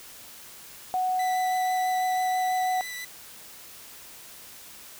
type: tone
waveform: sine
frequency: 740 Hz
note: F#5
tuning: in tune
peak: -23 dBFS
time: 0.94-2.81 s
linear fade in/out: 0 ms
type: tone with vibrato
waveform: sawtooth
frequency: 1983 Hz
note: B6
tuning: 7 cents sharp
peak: -31 dBFS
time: 1.19-3.05 s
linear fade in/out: 5 ms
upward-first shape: triangle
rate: 6.1 Hz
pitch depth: 16 cents each way
effects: white hiss -46 dBFS RMS until 4.99 s